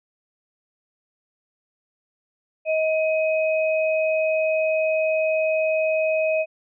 sine tone pair together, 632 / 2520 Hz, D#5 / D#7, +27 / +21 cents, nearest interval 2 octaves, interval 2394 cents, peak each -19 / -27 dBFS, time 2.65-6.46 s, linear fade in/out 50 ms, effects none

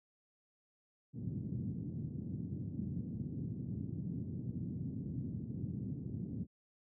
pink band-pass noise, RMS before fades -41 dBFS, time 1.13-6.47 s, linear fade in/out 50 ms, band 100 to 250 Hz, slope 24 dB/octave, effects none

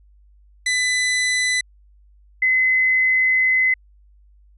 sawtooth / sine tone pair in turn, 2000 / 2037 Hz, B6 / C7, +21 / -47 cents, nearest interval unison, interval 32 cents, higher second, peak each -14 / -14 dBFS, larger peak neither, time 0.66-1.61 / 2.42-3.74 s, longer second, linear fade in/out 5 ms, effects added 50 Hz sine -49 dBFS peak until 4.57 s + resampled to 24000 Hz

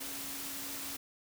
sine tone in noise, 277.2 Hz, C#4, in tune, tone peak -50 dBFS, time 0-0.97 s, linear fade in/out 10 ms, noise white, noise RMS -41 dBFS, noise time 0-0.97 s, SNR -12 dB, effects none

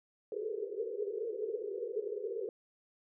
pink band-pass noise, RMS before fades -38 dBFS, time 0.32-2.49 s, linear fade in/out 2 ms, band 390 to 480 Hz, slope 96 dB/octave, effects none

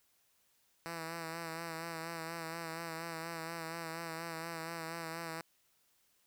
5% pulse tone with vibrato, 164.9 Hz, E3, 1 cent sharp, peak -29 dBFS, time 0.86-5.41 s, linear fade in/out 0 ms, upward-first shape sine, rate 4.2 Hz, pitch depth 37 cents each way, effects white hiss -73 dBFS RMS until 6.26 s

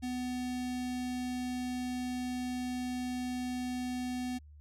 square tone with notch filter, 250 Hz, B3, 21 cents sharp, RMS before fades -36 dBFS, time 0.02-4.39 s, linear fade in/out 20 ms, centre 1200 Hz, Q 1.5, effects added 74 Hz sine -51 dBFS peak until 4.6 s + low-pass 11000 Hz 12 dB/octave

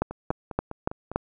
two click trains, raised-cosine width 1 ms, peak -20 / -9 dBFS, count 6 / 5, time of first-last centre 0.11-1.116 / 0.02-1.16 s, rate 4.97 / 3.51 Hz, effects none

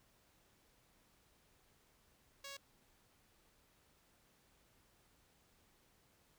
5% pulse tone, 554.4 Hz, C#5, in tune, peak -36 dBFS, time 2.44-2.57 s, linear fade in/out 5 ms, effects pink hiss -72 dBFS RMS until 6.38 s

